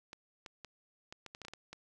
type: clicks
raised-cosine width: 0.2 ms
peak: -29 dBFS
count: 11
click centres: 0.131 / 0.462 / 0.647 / 1.125 / 1.263 / 1.349 / 1.417 / 1.45 / 1.483 / 1.536 / 1.73 s
effects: none